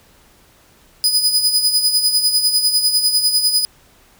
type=tone with tremolo; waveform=sawtooth; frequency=4978 Hz; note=D#8; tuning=in tune; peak=-8 dBFS; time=1.04-3.65 s; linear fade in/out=0 ms; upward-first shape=sine; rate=10 Hz; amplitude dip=60%; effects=pink hiss -51 dBFS RMS until 4.19 s